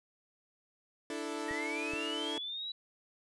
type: chord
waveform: sawtooth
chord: D suspended second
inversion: none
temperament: equal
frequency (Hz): 293.7 / 329.6 / 440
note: D4 / E4 / A4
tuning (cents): 0 / 0 / 0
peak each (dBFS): -37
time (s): 1.1-2.38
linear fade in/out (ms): 2
type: linear sweep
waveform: sine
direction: up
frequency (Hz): 1864.7 to 3951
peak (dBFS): -37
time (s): 1.48-2.72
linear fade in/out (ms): 5
type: clicks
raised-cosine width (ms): 5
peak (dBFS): -36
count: 2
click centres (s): 1.511 / 1.936
effects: resampled to 24000 Hz